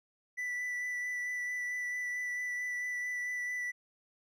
triangle tone with vibrato, 1975.5 Hz, B6, in tune, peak -32 dBFS, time 0.37-3.72 s, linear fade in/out 20 ms, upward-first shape sine, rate 4.5 Hz, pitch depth 12 cents each way, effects none

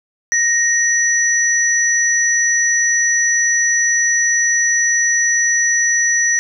sine tone pair together, 1864.7 / 5909 Hz, A#6 / F#8, 0 / -3 cents, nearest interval octave + minor sixth, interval 1997 cents, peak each -15 dBFS, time 0.32-6.39 s, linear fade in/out 0 ms, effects none

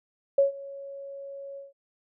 sine tone with ADSR envelope, 554.4 Hz, C#5, in tune, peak -15 dBFS, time 0.38-1.73 s, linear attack 5 ms, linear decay 130 ms, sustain -22 dB, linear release 160 ms, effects none

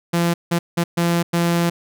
sawtooth tone bursts at uneven times, 170.9 Hz, F3, 37 cents flat, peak -12 dBFS, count 5, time 0.13-0.34 / 0.51-0.59 / 0.77-0.84 / 0.97-1.23 / 1.33-1.7 s, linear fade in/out 10 ms, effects none

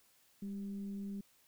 sine tone with frequency modulation, 200 Hz, G3, 35 cents sharp, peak -39 dBFS, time 0.42-1.21 s, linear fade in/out 5 ms, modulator 192 Hz, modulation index 0.29, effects white hiss -69 dBFS RMS until 1.47 s

